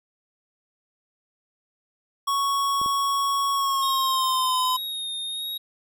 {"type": "tone with pitch glide", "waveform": "square", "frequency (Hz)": [1110, 1017.9], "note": ["C#6", "C6"], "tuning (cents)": [2, -48], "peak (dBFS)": -22, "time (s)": [2.27, 4.77], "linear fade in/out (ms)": 10, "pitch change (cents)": -150, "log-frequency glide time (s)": [3.53, 4.57]}
{"type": "clicks", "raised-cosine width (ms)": 2, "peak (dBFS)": -25, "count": 2, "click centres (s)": [2.815, 2.861]}
{"type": "tone with vibrato", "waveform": "square", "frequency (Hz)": 3729, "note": "A#7", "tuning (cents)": 0, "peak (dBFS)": -29, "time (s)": [3.82, 5.58], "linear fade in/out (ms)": 10, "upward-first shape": "sine", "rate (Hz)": 1.3, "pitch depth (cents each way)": 26}
{"effects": []}